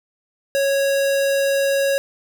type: tone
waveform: square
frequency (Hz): 552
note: C#5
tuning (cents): -7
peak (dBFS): -17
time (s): 0.55-1.98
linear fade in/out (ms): 0
effects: none